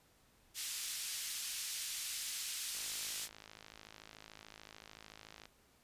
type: band-pass noise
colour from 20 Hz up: white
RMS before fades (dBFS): -42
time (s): 0.54-3.29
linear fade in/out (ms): 50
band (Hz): 2600 to 9100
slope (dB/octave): 12
type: click train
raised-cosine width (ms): 0.2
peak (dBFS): -34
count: 146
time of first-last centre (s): 2.75-5.455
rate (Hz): 53.6
effects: pink hiss -69 dBFS RMS until 5.83 s + resampled to 32000 Hz